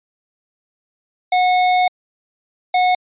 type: tone pair in turn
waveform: square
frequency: 730 / 730 Hz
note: F#5 / F#5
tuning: -24 / -24 cents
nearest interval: unison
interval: 0 cents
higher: neither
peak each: -13 / -13 dBFS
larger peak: neither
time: 1.32-1.88 / 2.74-2.95 s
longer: first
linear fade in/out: 5 ms
effects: resampled to 8000 Hz